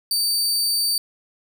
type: tone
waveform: sawtooth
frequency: 4609 Hz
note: D8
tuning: 33 cents flat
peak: -16 dBFS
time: 0.11-0.98 s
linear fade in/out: 2 ms
effects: none